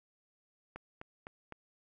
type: click train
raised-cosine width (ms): 0.5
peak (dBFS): -29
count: 4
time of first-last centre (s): 0.76-1.523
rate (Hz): 3.93
effects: none